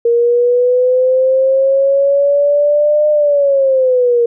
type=linear two-way sweep; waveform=sine; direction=up then down; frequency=467.3 to 604 to 467.3 Hz; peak=-8 dBFS; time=0.05-4.26 s; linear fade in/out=5 ms; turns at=3.09 s; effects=none